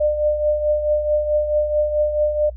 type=tone with tremolo; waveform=sine; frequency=600 Hz; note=D5; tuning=37 cents sharp; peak=-13 dBFS; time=0-2.5 s; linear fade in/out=10 ms; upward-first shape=triangle; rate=4.6 Hz; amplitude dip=65%; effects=noise-tail reverb RT60 0.1 s tail -20 dB re dry + added 60 Hz sine -31 dBFS peak until 2.56 s